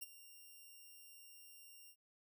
5% pulse tone with ADSR envelope, 2782 Hz, F7, 7 cents flat, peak -33 dBFS, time 0.01-1.96 s, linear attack 16 ms, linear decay 23 ms, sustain -15 dB, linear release 68 ms, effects none

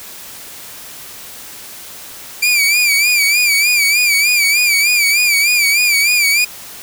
sawtooth tone with vibrato, 2349 Hz, D7, in tune, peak -7 dBFS, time 2.42-6.45 s, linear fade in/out 10 ms, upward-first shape sine, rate 3.3 Hz, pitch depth 86 cents each way, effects white hiss -33 dBFS RMS until 6.82 s

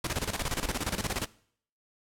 pink noise with tremolo, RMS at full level -30 dBFS, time 0.04-1.26 s, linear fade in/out 5 ms, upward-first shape square, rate 17 Hz, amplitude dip 75%, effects noise-tail reverb RT60 0.6 s tail -21 dB re dry + low-pass 12000 Hz 12 dB/octave

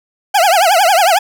40% pulse tone with vibrato, 739 Hz, F#5, 2 cents flat, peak -7 dBFS, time 0.34-1.19 s, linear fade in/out 10 ms, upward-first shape triangle, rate 11 Hz, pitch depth 260 cents each way, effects none

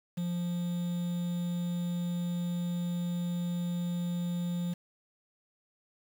triangle tone with quantisation, 174.61 Hz, F3, in tune, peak -28 dBFS, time 0.17-4.74 s, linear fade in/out 10 ms, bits 8, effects none

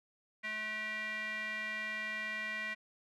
square tone with band-pass filter, 215.3 Hz, A3, 37 cents flat, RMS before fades -39 dBFS, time 0.43-2.75 s, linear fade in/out 20 ms, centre 2100 Hz, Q 8, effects none

